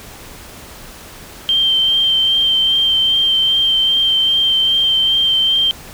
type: tone with vibrato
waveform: sine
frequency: 3141 Hz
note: G7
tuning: 3 cents sharp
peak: -11 dBFS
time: 1.49-5.71 s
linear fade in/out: 0 ms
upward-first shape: sine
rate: 2.5 Hz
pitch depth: 15 cents each way
effects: pink hiss -36 dBFS RMS until 5.93 s